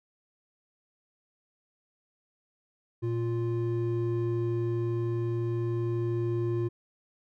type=tone pair together; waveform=triangle; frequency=116.54 / 349.2 Hz; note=A#2 / F4; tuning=0 / 0 cents; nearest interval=octave + perfect fifth; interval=1900 cents; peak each=-27 / -28 dBFS; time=3.02-6.69 s; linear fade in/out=20 ms; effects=none